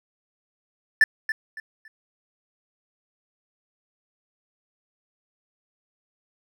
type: tone with echo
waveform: triangle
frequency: 1760 Hz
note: A6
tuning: in tune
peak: -10 dBFS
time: 1.01-1.04 s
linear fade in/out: 2 ms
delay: 280 ms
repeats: 3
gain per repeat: -11 dB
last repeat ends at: 1.88 s
effects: none